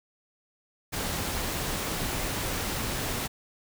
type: noise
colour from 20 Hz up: pink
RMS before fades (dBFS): -31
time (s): 0.92-3.28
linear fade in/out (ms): 20
effects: none